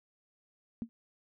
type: tone with exponential decay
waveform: sine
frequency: 230 Hz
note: A#3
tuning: 23 cents flat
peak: -29 dBFS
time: 0.82-0.89 s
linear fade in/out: 0 ms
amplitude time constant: 15 ms
effects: none